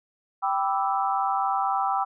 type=chord; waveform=sine; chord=E minor seventh; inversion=first; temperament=equal; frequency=784 / 987.8 / 1174.7 / 1318.5 Hz; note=G5 / B5 / D6 / E6; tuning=0 / 0 / 0 / 0 cents; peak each=-25 / -29 / -30 / -29 dBFS; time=0.42-2.05 s; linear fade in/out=20 ms; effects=none